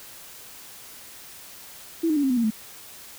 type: tone with pitch steps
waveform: sine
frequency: 329.6 / 307.5 / 286.9 / 267.7 / 249.8 / 233.1 / 217.5 Hz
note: E4 / D#4 / D4 / C4 / B3 / A#3 / A3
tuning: 0 / -20 / -40 / +40 / +20 / 0 / -20 cents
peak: -19 dBFS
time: 2.03-2.506 s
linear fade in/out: 10 ms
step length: 68 ms
effects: white hiss -44 dBFS RMS until 3.18 s